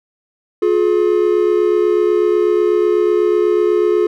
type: tone pair together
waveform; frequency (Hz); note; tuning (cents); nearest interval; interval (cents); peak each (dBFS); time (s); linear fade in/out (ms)
triangle; 355.6 / 423.7; F4 / G#4; +31 / +35; minor third; 304; -12; 0.62-4.07; 5
effects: none